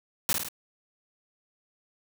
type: noise with echo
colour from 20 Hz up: white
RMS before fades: -25 dBFS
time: 0.29-0.33 s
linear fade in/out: 0 ms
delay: 52 ms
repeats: 3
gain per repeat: -4 dB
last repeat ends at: 0.486 s
effects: none